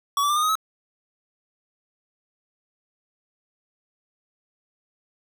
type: tone with pitch steps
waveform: square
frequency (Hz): 1130 / 1159.8 / 1190.3 / 1221.6 / 1253.8 / 1286.8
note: C#6 / D6 / D6 / D#6 / D#6 / E6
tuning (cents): +33 / -22 / +23 / -32 / +13 / -42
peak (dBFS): -20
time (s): 0.17-0.554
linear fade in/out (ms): 2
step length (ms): 64
effects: none